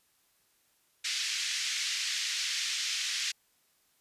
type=band-pass noise; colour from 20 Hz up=white; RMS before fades=-33 dBFS; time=1.04-3.32 s; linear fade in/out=10 ms; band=1900 to 6200 Hz; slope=24 dB/octave; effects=white hiss -70 dBFS RMS until 4 s + resampled to 32000 Hz